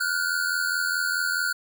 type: tone pair together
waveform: square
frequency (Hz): 1425 / 1509.7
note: F6 / F#6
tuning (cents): +34 / +34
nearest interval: minor second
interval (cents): 100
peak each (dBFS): -27 / -27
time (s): 0-1.53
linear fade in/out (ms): 10
effects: none